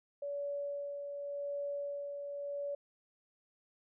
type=tone with tremolo; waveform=sine; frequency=570 Hz; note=C#5; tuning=48 cents sharp; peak=-35 dBFS; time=0.22-2.75 s; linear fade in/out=5 ms; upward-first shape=sine; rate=0.88 Hz; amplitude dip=40%; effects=none